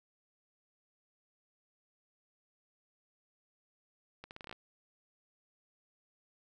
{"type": "accelerating click train", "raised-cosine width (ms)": 0.3, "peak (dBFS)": -30, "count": 9, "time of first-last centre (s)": [4.24, 4.527], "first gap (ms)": 69, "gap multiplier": 0.8, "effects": []}